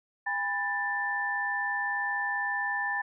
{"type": "tone cluster", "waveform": "sine", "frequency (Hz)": [813, 988, 1769], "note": ["G#5", "B5", "A6"], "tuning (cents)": [-37, 0, 9], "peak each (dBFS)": [-34, -37, -29], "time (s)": [0.26, 3.02], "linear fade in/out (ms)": 10, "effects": []}